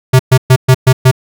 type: tone bursts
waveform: square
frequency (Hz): 129.4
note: C3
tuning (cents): -19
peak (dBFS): -3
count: 6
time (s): 0.13-1.114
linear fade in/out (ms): 10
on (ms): 64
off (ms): 120
effects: none